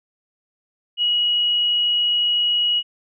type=tone; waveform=sine; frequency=2907 Hz; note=F#7; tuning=31 cents flat; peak=-16 dBFS; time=0.97-2.83 s; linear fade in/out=50 ms; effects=none